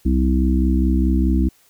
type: harmonic tone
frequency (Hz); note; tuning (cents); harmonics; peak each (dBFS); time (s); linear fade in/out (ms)
64.8; C2; -16; 1 / 3 / 4 / 5; -16 / -21 / -22 / -23; 0.05-1.49; 10
effects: white hiss -56 dBFS RMS until 1.69 s